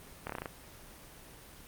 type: slowing click train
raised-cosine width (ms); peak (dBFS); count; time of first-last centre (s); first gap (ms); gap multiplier
0.5; -21; 7; 0.27-0.458; 25; 1.09
effects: pink hiss -52 dBFS RMS until 1.67 s + Opus 24 kbps